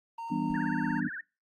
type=tone with pitch glide; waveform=triangle; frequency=920 to 912.6 Hz; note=A#5 to A#5; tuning=-23 to -37 cents; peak=-34 dBFS; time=0.18-1 s; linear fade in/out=5 ms; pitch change=-14 cents; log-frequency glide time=0.6-0.69 s
type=chord; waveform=sine; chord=E minor seventh; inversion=none; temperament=just; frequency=164.81 / 197.78 / 247.2 / 296.7 Hz; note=E3 / G3 / B3 / D4; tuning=0 / +16 / +2 / +18 cents; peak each=-36 / -35 / -32 / -33 dBFS; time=0.3-1.09 s; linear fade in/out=20 ms
type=noise with exponential decay; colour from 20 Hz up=brown; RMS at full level=-46 dBFS; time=0.5-0.66 s; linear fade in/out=0 ms; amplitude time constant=34 ms
type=tone with vibrato; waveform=sine; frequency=1641 Hz; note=G#6; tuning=21 cents flat; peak=-36 dBFS; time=0.54-1.21 s; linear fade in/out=5 ms; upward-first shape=triangle; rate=17 Hz; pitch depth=230 cents each way
effects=noise-tail reverb RT60 0.3 s tail -25 dB re dry + Opus 24 kbps